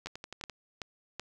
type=two click trains; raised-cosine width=0.2 ms; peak=-20 / -24 dBFS; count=4 / 6; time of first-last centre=0.06-1.196 / 0.07-0.497 s; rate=2.64 / 11.7 Hz; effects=none